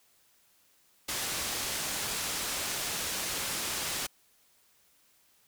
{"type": "low-pass noise", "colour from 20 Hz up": "white", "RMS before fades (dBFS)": -34, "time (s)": [1.08, 4.07], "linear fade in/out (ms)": 10, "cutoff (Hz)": 9300, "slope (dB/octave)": 12, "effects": ["white hiss -66 dBFS RMS until 5.47 s"]}